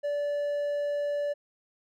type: tone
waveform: triangle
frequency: 580 Hz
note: D5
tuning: 22 cents flat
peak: -25 dBFS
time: 0.03-1.34 s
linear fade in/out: 20 ms
effects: none